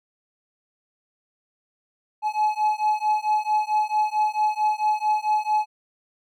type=beating tone pair; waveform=triangle; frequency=850 / 854.5 Hz; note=G#5 / G#5; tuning=+40 / +49 cents; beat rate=4.5 Hz; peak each=-21 dBFS; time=2.22-5.66 s; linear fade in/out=50 ms; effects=none